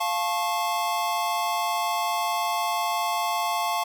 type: chord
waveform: square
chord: F augmented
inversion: none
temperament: just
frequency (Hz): 698.5 / 873.1 / 1091.3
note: F5 / A5 / C#6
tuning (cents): 0 / -14 / -27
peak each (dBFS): -29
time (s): 0-3.84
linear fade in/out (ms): 10
effects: none